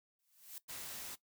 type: noise with exponential growth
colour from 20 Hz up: blue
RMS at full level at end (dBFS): -45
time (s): 0.19-0.58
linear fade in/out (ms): 1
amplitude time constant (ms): 83
type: noise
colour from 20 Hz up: white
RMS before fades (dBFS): -46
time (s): 0.68-1.16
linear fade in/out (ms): 20
effects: noise-tail reverb RT60 0.1 s tail -17 dB re dry